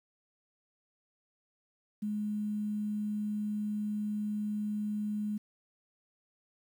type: tone with quantisation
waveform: sine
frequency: 210 Hz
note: G#3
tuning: 19 cents sharp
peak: -31 dBFS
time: 2.02-5.38 s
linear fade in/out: 10 ms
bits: 10
effects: none